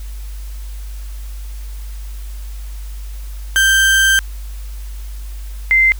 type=tone pair in turn; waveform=35% pulse / sine; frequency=1568 / 2079 Hz; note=G6 / C7; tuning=0 / -12 cents; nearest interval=perfect fourth; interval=488 cents; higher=second; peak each=-8 dBFS; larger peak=neither; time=3.56-4.19 / 5.71-5.92 s; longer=first; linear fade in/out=0 ms; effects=added 50 Hz sine -25 dBFS peak until 5.99 s + white hiss -43 dBFS RMS until 5.99 s